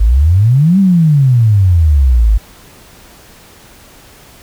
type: exponential two-way sweep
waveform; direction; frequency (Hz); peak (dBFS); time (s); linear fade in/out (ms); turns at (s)
sine; up then down; 49.68 to 200 to 49.68; -5; 0-2.38; 10; 0.79
effects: pink hiss -40 dBFS RMS until 4.42 s